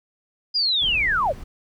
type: linear sweep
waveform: sine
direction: down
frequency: 4978 to 470.2 Hz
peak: -18 dBFS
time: 0.54-1.33 s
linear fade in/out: 20 ms
type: noise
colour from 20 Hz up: brown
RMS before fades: -35 dBFS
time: 0.81-1.44 s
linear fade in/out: 10 ms
effects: none